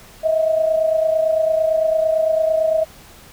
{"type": "tone pair together", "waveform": "sine", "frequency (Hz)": [635.1, 664], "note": ["D#5", "E5"], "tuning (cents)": [35, 12], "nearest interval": "minor second", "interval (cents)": 77, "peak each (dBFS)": [-15, -22], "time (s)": [0.23, 2.85], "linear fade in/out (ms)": 20, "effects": ["pink hiss -44 dBFS RMS until 3.32 s"]}